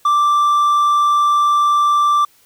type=tone; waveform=triangle; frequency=1174.7 Hz; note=D6; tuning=in tune; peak=-9 dBFS; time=0.05-2.25 s; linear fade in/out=5 ms; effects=white hiss -53 dBFS RMS until 2.45 s